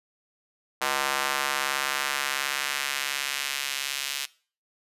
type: tone with high-pass filter sweep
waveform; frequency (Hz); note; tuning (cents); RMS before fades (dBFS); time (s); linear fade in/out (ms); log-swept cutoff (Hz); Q
square; 69.3; C#2; 0; -29; 0.81-4.26; 10; 940 to 3000; 1
effects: noise-tail reverb RT60 0.4 s tail -20 dB re dry + resampled to 32000 Hz